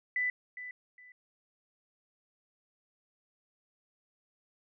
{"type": "tone with echo", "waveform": "sine", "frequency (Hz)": 1992, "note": "B6", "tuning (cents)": 14, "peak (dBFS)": -28, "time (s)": [0.16, 0.3], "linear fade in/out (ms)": 2, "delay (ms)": 410, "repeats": 2, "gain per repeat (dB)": -12, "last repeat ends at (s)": 1.12, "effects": []}